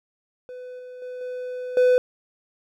triangle tone with level steps, 501 Hz, B4, 25 cents sharp, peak -33 / -35 / -30 / -27 / -12 dBFS, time 0.49-1.98 s, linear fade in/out 0 ms, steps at 0.79 / 1.02 / 1.21 / 1.77 s, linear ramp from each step 2 ms, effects none

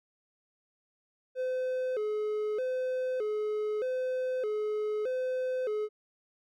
triangle tone with vibrato, 466.2 Hz, A#4, in tune, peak -27 dBFS, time 1.35-5.89 s, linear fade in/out 50 ms, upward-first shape square, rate 0.81 Hz, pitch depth 160 cents each way, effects none

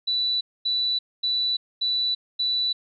sine tone bursts, 3963 Hz, B7, 5 cents sharp, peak -21 dBFS, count 5, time 0.07-2.73 s, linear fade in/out 10 ms, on 340 ms, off 240 ms, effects none

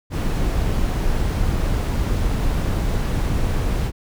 brown noise, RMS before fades -20 dBFS, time 0.1-3.92 s, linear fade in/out 50 ms, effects none

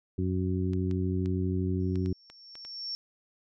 harmonic tone, 92.5 Hz, F#2, in tune, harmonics 1 / 2 / 3 / 4, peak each -29 / -32 / -34 / -35 dBFS, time 0.18-2.13 s, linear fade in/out 5 ms
clicks, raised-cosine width 0.2 ms, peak -30 dBFS, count 8, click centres 0.734 / 0.912 / 1.259 / 1.957 / 2.06 / 2.3 / 2.554 / 2.65 s
sine tone with exponential growth, 5460 Hz, F8, 40 cents flat, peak -31 dBFS, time 1.8-2.95 s, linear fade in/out 0 ms, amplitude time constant 250 ms
effects none

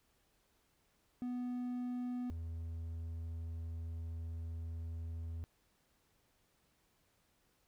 triangle tone pair in turn, 246.9 / 82.39 Hz, B3 / E2, 0 / 0 cents, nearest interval octave + perfect fifth, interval 1900 cents, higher first, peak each -35 / -38 dBFS, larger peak first, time 1.22-2.3 / 2.3-5.44 s, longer second, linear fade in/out 0 ms, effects pink hiss -75 dBFS RMS until 7.67 s

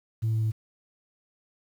sine tone with pitch steps, 111.6 / 110.77 / 109.94 Hz, A2 / A2 / A2, +25 / +12 / -1 cents, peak -21 dBFS, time 0.22-0.52 s, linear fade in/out 20 ms, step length 100 ms, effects tanh soft clip ceiling -21 dBFS + 9-bit

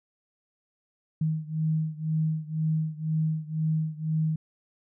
sine beating tone pair, 156.7 / 158.7 Hz, D#3 / D#3, +13 / +35 cents, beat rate 2 Hz, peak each -27 / -29 dBFS, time 1.21-4.36 s, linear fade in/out 5 ms, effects none

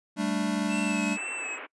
square chord, G suspended second, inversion none, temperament equal, 196 / 220 / 293.7 Hz, G3 / A3 / D4, 0 / 0 / 0 cents, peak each -31 dBFS, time 0.16-1.18 s, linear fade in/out 50 ms
square tone with vibrato, 2619 Hz, E7, 12 cents flat, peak -33 dBFS, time 0.68-1.59 s, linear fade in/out 50 ms, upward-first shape sine, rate 2 Hz, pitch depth 42 cents each way
white band-pass noise, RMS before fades -41 dBFS, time 1.15-1.67 s, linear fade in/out 20 ms, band 260 to 2600 Hz, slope 48 dB/octave
effects noise-tail reverb RT60 0.1 s tail -26 dB re dry + resampled to 24000 Hz

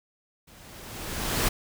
pink noise with level ramp, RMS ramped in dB -53 to -23 dBFS, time 0.47-1.49 s, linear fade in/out 10 ms, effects none

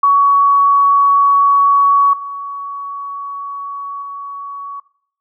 sine tone with level steps, 1124 Hz, C#6, 24 cents sharp, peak -7 / -22 / -24 dBFS, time 0.03-4.8 s, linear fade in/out 5 ms, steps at 2.13 / 4.02 s, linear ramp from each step 5 ms, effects noise-tail reverb RT60 0.6 s tail -18 dB re dry

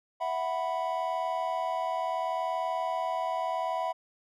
triangle chord, E suspended second, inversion none, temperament equal, 659.3 / 740 / 987.8 Hz, E5 / F#5 / B5, 0 / 0 / 0 cents, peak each -31 dBFS, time 0.2-3.93 s, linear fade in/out 20 ms, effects none

